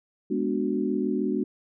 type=chord; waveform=sine; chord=G# half-diminished seventh; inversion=none; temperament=equal; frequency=207.7 / 246.9 / 293.7 / 370 Hz; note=G#3 / B3 / D4 / F#4; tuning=0 / 0 / 0 / 0 cents; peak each=-29 dBFS; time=0.3-1.44 s; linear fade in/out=10 ms; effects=none